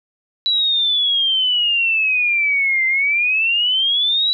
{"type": "exponential two-way sweep", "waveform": "sine", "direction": "down then up", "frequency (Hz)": [3951, 2070, 3951], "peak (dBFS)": -14, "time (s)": [0.46, 4.33], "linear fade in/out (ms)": 0, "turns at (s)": 2.86, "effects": []}